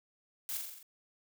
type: noise with echo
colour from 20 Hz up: blue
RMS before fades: -38 dBFS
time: 0.49-0.57 s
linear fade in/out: 0 ms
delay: 43 ms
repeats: 6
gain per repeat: -3 dB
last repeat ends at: 0.828 s
effects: none